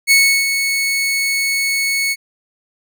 sawtooth tone with ADSR envelope, 2207 Hz, C#7, 8 cents flat, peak -4 dBFS, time 0.07-2.16 s, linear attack 41 ms, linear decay 340 ms, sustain -8 dB, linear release 43 ms, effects none

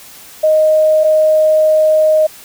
sine tone pair in turn, 622 / 622 Hz, D#5 / D#5, -1 / -1 cents, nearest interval unison, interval 0 cents, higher neither, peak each -7 dBFS, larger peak neither, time 0.43-1.04 / 1.04-2.27 s, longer second, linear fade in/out 10 ms, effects white hiss -37 dBFS RMS until 2.44 s

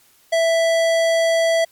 sine tone with hard clipping, 660 Hz, E5, 2 cents sharp, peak -16 dBFS, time 0.32-1.65 s, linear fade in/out 10 ms, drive 18 dB, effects white hiss -55 dBFS RMS until 1.71 s + MP3 96 kbps

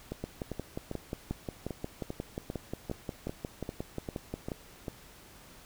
two click trains, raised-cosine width 2 ms, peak -22 / -21 dBFS, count 13 / 25, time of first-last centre 0.12-4.882 / 0.24-4.518 s, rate 2.52 / 5.61 Hz, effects pink hiss -54 dBFS RMS until 5.65 s

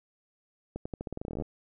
accelerating click train, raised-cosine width 2 ms, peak -22 dBFS, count 18, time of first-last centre 0.76-1.422 s, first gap 95 ms, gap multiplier 0.87, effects none

